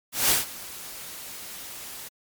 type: noise with ADSR envelope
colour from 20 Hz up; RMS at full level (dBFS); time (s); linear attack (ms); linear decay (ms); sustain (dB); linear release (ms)
white; -19; 0.12-2.09; 180; 150; -20; 17
effects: MP3 96 kbps